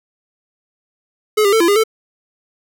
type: tone with pitch steps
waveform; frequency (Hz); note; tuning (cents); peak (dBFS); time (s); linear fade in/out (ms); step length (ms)
square; 427.1 / 399.9 / 445.9 / 339.3 / 406.1 / 441.9; G#4 / G4 / A4 / F4 / G#4 / A4; +48 / +35 / +23 / -50 / -39 / +7; -11; 1.37-1.838; 10; 78
effects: none